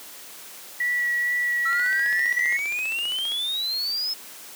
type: tone with vibrato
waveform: sine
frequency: 1939 Hz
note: B6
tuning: 32 cents flat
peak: -21 dBFS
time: 0.8-2.57 s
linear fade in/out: 5 ms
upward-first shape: sine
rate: 2.2 Hz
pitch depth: 11 cents each way
type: exponential sweep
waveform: triangle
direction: up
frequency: 1324 to 5240 Hz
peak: -23 dBFS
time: 1.65-4.14 s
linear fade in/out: 10 ms
type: click train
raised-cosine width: 0.2 ms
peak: -20 dBFS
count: 25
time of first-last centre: 1.73-3.319 s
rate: 15.1 Hz
effects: white hiss -42 dBFS RMS until 4.55 s + high-pass 200 Hz 12 dB/octave